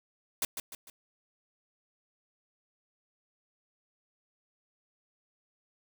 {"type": "noise with echo", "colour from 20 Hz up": "white", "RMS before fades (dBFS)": -30, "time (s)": [0.42, 0.45], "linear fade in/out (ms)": 2, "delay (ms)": 150, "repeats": 3, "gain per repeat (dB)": -7, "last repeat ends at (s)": 0.9, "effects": []}